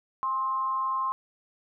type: tone with amplitude modulation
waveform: sine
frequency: 1055 Hz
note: C6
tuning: 14 cents sharp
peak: -23 dBFS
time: 0.23-1.12 s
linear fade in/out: 0 ms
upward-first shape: sine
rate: 232 Hz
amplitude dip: 50%
effects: none